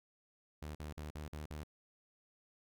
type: tone bursts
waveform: sawtooth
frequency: 75.6 Hz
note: D#2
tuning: 49 cents flat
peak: -39 dBFS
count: 6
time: 0.62-1.635 s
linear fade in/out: 5 ms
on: 130 ms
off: 47 ms
effects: none